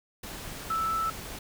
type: tone in noise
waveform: sine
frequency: 1318.5 Hz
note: E6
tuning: in tune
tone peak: -26 dBFS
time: 0.7-1.1 s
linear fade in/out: 5 ms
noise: pink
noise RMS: -40 dBFS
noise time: 0.23-1.39 s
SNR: +11 dB
effects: none